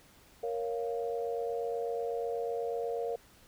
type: chord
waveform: sine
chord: Bb minor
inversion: none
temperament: equal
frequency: 466.2 / 554.4 / 698.5 Hz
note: Bb4 / Db5 / F5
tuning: 0 / 0 / 0 cents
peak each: -33 / -39 / -39 dBFS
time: 0.43-3.16 s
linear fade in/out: 5 ms
effects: pink hiss -60 dBFS RMS until 3.47 s